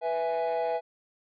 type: chord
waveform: triangle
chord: E major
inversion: second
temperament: equal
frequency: 493.9 / 659.3 / 830.6 Hz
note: B4 / E5 / G#5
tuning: 0 / 0 / 0 cents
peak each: -28 / -27 / -29 dBFS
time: 0.01-0.81 s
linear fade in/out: 50 ms
effects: tanh soft clip ceiling -19 dBFS + resampled to 11025 Hz